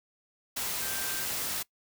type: tone in noise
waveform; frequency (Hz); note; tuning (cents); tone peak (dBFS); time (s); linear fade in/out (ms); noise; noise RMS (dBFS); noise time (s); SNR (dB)
sine; 1568; G6; 0; -41; 0.81-1.25; 10; white; -33; 0.56-1.63; -11
effects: noise-tail reverb RT60 0.1 s tail -21 dB re dry